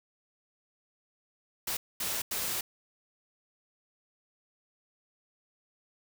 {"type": "noise bursts at uneven times", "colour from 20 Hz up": "white", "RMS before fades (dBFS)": -33, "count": 3, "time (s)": [[1.67, 1.77], [2, 2.22], [2.31, 2.61]], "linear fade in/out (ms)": 5, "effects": []}